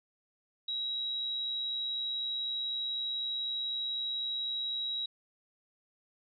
sine tone, 3856 Hz, B7, 42 cents flat, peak -32 dBFS, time 0.68-5.06 s, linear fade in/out 5 ms, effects none

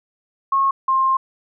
sine tone pair in turn, 1088 / 1059.5 Hz, C#6 / C6, -33 / +21 cents, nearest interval unison, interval 46 cents, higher first, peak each -14 dBFS, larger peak neither, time 0.52-0.71 / 0.88-1.17 s, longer second, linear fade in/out 5 ms, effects none

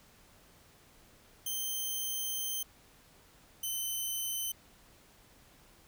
5% pulse tone pair in turn, 3122 / 3052 Hz, G7 / G7, -8 / -47 cents, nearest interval unison, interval 39 cents, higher first, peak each -25 dBFS, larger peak neither, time 1.46-2.63 / 3.63-4.52 s, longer first, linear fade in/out 5 ms, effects pink hiss -61 dBFS RMS until 5.87 s

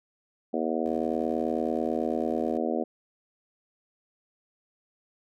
harmonic tone, 80.2 Hz, E2, 47 cents flat, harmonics 3 / 4 / 5 / 6 / 7 / 8 / 9, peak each -31 / -32 / -33 / -34 / -34 / -35 / -36 dBFS, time 0.53-2.84 s, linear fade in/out 10 ms
10% pulse tone with vibrato, 69.1 Hz, C#2, 5 cents flat, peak -39 dBFS, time 0.86-2.58 s, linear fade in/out 0 ms, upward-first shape sine, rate 13 Hz, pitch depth 10 cents each way
effects none

